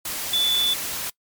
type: tone in noise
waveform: sine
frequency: 3476 Hz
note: A7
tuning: 22 cents flat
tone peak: -18 dBFS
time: 0.33-0.74 s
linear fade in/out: 5 ms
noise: white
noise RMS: -29 dBFS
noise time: 0.05-1.1 s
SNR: +8 dB
effects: noise-tail reverb RT60 0.1 s tail -24 dB re dry + MP3 96 kbps